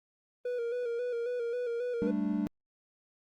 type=tone with vibrato; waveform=triangle; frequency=480 Hz; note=B4; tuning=49 cents flat; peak=-29 dBFS; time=0.45-2.11 s; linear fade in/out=5 ms; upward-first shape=square; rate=3.7 Hz; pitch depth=44 cents each way
type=chord; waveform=triangle; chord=G suspended second; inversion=none; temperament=equal; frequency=196 / 220 / 293.7 Hz; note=G3 / A3 / D4; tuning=0 / 0 / 0 cents; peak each=-31 dBFS; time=2.02-2.47 s; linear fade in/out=0 ms
effects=Opus 32 kbps